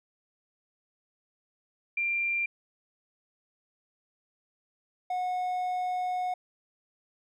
sine / triangle tone pair in turn, 2377 / 729.5 Hz, D7 / F#5, +20 / -25 cents, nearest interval octave + minor sixth, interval 2045 cents, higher first, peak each -26 dBFS, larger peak neither, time 1.97-2.46 / 5.1-6.34 s, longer second, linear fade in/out 5 ms, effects none

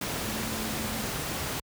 sine tone in noise, 220 Hz, A3, in tune, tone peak -36 dBFS, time 0.27-1.06 s, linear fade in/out 5 ms, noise pink, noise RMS -32 dBFS, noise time 0.01-1.6 s, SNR -7 dB, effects high-pass 60 Hz 12 dB/octave

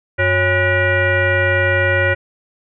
sine tone with frequency modulation, 1007 Hz, B5, 33 cents sharp, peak -12 dBFS, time 0.18-2.15 s, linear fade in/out 20 ms, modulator 456 Hz, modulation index 2.6, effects none

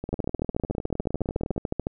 two click trains, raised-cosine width 2 ms, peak -12 / -18 dBFS, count 25 / 31, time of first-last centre 0.13-1.869 / 0.04-1.563 s, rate 13.8 / 19.7 Hz, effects none

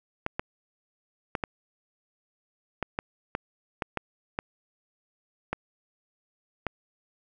clicks, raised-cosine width 0.5 ms, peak -13 dBFS, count 12, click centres 0.264 / 0.395 / 1.352 / 1.438 / 2.827 / 2.989 / 3.351 / 3.822 / 3.973 / 4.389 / 5.53 / 6.667 s, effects none

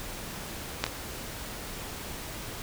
clicks, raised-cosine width 0.2 ms, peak -7 / -15 dBFS, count 2, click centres 0.84 / 0.865 s, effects pink hiss -39 dBFS RMS until 2.62 s

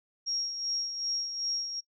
sine tone with tremolo, 5588 Hz, F8, in tune, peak -28 dBFS, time 0.26-1.81 s, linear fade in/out 20 ms, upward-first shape sine, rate 2.6 Hz, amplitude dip 55%, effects noise-tail reverb RT60 0.1 s tail -23 dB re dry

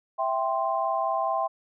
sine chord, C major, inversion first, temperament equal, 659.3 / 784 / 1046.5 Hz, E5 / G5 / C6, 0 / 0 / 0 cents, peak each -28 dBFS, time 0.18-1.48 s, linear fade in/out 20 ms, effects none

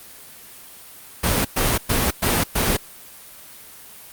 pink noise bursts, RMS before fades -19 dBFS, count 5, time 1.23-2.77 s, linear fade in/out 10 ms, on 220 ms, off 110 ms, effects white hiss -42 dBFS RMS until 4.12 s + Opus 32 kbps

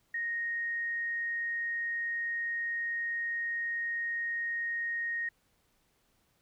sine tone, 1864.7 Hz, A#6, in tune, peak -31 dBFS, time 0.14-5.29 s, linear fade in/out 5 ms, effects pink hiss -72 dBFS RMS until 6.41 s

